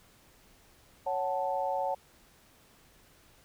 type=chord; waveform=sine; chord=F# minor; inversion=second; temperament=equal with one note detuned; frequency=554.4 / 744.3 / 880 Hz; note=C#5 / F#5 / A5; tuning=0 / +10 / 0 cents; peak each=-33 dBFS; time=1.06-1.95 s; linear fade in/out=10 ms; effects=pink hiss -61 dBFS RMS until 3.44 s